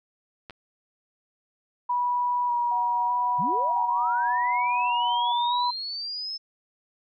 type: clicks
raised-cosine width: 0.3 ms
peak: -24 / -28 dBFS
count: 2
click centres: 0.498 / 0.507 s
type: tone with vibrato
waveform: sine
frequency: 968 Hz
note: B5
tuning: 35 cents flat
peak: -22 dBFS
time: 1.89-5.71 s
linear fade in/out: 10 ms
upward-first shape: square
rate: 0.83 Hz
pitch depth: 16 cents each way
type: tone with tremolo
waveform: sine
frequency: 740 Hz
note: F#5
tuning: in tune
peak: -31 dBFS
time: 2.71-5.32 s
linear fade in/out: 5 ms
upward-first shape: sine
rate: 3.9 Hz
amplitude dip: 40%
type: linear sweep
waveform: sine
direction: up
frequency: 120 to 5274 Hz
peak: -30 dBFS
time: 3.38-6.38 s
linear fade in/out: 20 ms
effects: none